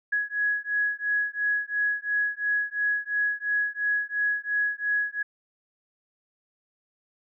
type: beating tone pair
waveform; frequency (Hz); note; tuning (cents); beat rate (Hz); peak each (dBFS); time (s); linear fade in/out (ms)
sine; 1672 / 1674.9; G#6 / G#6; +11 / +14; 2.9; -27; 0.12-5.23; 10
effects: none